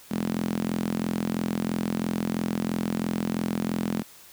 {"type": "tone with high-pass filter", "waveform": "sawtooth", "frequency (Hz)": 43, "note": "F1", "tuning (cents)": -26, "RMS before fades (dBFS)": -28, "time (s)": [0.1, 4.03], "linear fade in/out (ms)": 20, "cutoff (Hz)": 210, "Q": 4.2, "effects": ["white hiss -50 dBFS RMS until 4.32 s"]}